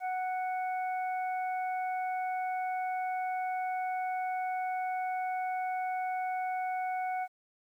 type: harmonic tone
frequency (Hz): 740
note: F#5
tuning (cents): 0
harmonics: 1 / 2 / 3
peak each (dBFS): -31 / -44 / -44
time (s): 0-7.28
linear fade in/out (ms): 50
effects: 11-bit